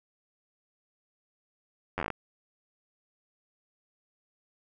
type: slowing click train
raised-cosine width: 0.5 ms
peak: -16 dBFS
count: 9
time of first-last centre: 1.98-2.103 s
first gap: 10 ms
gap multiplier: 1.12
effects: none